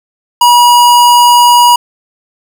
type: tone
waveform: square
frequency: 965 Hz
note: B5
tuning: 40 cents flat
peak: -3 dBFS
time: 0.41-1.76 s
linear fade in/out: 5 ms
effects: none